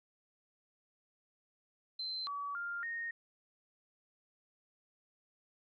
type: tone with pitch steps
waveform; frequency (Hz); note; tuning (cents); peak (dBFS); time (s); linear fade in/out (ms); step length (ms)
sine; 4091 / 1140 / 1399 / 1854; C8 / C#6 / F6 / A#6; -40 / +48 / +3 / -10; -37; 1.99-3.11; 5; 280
effects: none